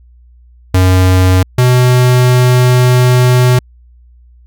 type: tone pair in turn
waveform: square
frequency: 92.5 / 125.27 Hz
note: F#2 / B2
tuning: 0 / +25 cents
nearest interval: perfect fourth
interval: 525 cents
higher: second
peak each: -6 dBFS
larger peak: neither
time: 0.74-1.43 / 1.58-3.59 s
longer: second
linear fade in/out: 5 ms
effects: added 60 Hz sine -39 dBFS peak until 4.46 s